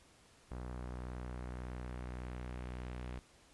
sawtooth tone with low-pass filter sweep, 61.74 Hz, B1, in tune, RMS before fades -44 dBFS, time 0.51-3.19 s, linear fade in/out 0 ms, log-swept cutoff 1300 to 2900 Hz, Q 1.1, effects pink hiss -64 dBFS RMS until 3.53 s + resampled to 24000 Hz

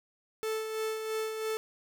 45% pulse tone with tremolo, 438.8 Hz, A4, 5 cents flat, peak -30 dBFS, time 0.43-1.57 s, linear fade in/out 0 ms, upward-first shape sine, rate 3 Hz, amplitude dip 45%, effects none

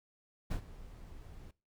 brown noise with ADSR envelope, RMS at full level -32 dBFS, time 0.5-1.51 s, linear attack 15 ms, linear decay 91 ms, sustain -18 dB, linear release 3 ms, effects noise-tail reverb RT60 0.3 s tail -21 dB re dry

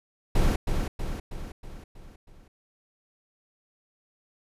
brown noise with echo, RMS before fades -21 dBFS, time 0.35-0.56 s, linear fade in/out 5 ms, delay 320 ms, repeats 6, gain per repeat -5 dB, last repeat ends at 2.48 s, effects resampled to 32000 Hz

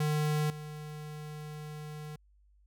square tone with level steps, 151.3 Hz, D#3, 48 cents flat, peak -28 / -41 dBFS, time 0-2.16 s, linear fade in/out 5 ms, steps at 0.5 s, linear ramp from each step 2 ms, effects added 50 Hz sine -61 dBFS peak until 2.66 s

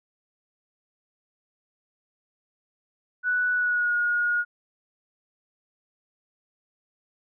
sine tone with pitch glide, 1480 to 1438.7 Hz, F#6 to F#6, 0 to -49 cents, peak -21 dBFS, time 3.23-4.45 s, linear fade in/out 50 ms, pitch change -49 cents, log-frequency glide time 3.53-3.95 s, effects none

